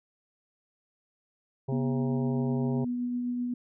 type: harmonic tone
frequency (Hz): 134.1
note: C3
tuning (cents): +43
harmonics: 1 / 3 / 4 / 5 / 6 / 7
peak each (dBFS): -29 / -35 / -43 / -44 / -46 / -47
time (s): 1.68-2.85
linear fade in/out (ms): 10
type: tone with tremolo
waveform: sine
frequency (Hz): 244.8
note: B3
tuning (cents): -15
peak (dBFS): -27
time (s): 1.72-3.54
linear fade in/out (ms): 5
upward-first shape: triangle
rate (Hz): 7.8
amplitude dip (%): 25
effects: none